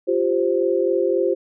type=chord; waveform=sine; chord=F suspended second; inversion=none; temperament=just; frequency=349.2 / 392.9 / 523.8 Hz; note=F4 / G4 / C5; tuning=0 / +4 / +2 cents; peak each=-21 dBFS; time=0.07-1.35 s; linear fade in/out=20 ms; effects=none